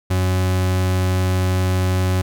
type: tone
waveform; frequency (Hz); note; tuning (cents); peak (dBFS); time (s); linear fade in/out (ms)
40% pulse; 92.5; F#2; 0; -15; 0.1-2.22; 10
effects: none